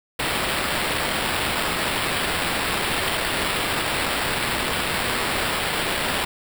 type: noise with sample-and-hold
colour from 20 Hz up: white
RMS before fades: -24 dBFS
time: 0.19-6.25 s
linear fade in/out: 5 ms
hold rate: 6300 Hz
effects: none